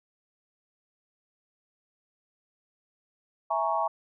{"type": "chord", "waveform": "sine", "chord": "A# half-diminished seventh", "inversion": "second", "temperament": "equal", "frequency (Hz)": [659.3, 830.6, 932.3, 1108.7], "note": ["E5", "G#5", "A#5", "C#6"], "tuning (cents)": [0, 0, 0, 0], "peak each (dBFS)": -30, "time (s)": [3.5, 3.88], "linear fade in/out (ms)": 10, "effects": []}